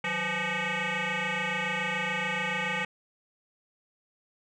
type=tone with frequency modulation; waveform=sine; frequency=185 Hz; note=F#3; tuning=in tune; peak=-25 dBFS; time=0.04-2.85 s; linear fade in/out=5 ms; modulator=343 Hz; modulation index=7.5; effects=tanh soft clip ceiling -26 dBFS